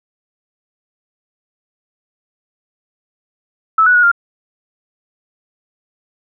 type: tone with pitch steps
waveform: sine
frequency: 1307 / 1474 / 1452 / 1397 Hz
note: E6 / F#6 / F#6 / F6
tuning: -15 / -7 / -33 / 0 cents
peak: -7 dBFS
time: 3.78-4.116 s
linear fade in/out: 5 ms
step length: 84 ms
effects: none